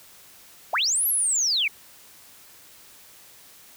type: linear two-way sweep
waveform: sine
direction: up then down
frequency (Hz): 509 to 11840 to 2144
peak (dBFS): -20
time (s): 0.73-1.68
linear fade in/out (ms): 5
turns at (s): 1.07
effects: white hiss -50 dBFS RMS until 3.76 s